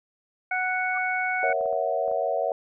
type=harmonic tone; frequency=740 Hz; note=F#5; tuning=in tune; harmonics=1 / 2 / 3; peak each=-28 / -28 / -28 dBFS; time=0.51-1.53 s; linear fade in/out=5 ms
type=tone with exponential growth; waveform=sine; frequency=1174.7 Hz; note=D6; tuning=in tune; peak=-31 dBFS; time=0.9-0.98 s; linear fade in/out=5 ms; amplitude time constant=16 ms
type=chord; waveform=sine; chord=F# dominant seventh; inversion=first; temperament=equal with one note detuned; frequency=470.8 / 554.4 / 659.3 / 740 Hz; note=A#4 / C#5 / E5 / F#5; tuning=+17 / 0 / 0 / 0 cents; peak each=-31 / -28 / -27 / -29 dBFS; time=1.43-2.52 s; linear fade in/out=2 ms
type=clicks; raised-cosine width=1 ms; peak=-33 dBFS; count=6; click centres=1.502 / 1.61 / 1.658 / 1.729 / 2.08 / 2.115 s
effects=none